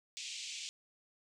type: band-pass noise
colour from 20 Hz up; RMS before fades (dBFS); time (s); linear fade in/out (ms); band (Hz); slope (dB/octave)
pink; -44; 0.17-0.69; 0; 2400 to 7800; 48
effects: none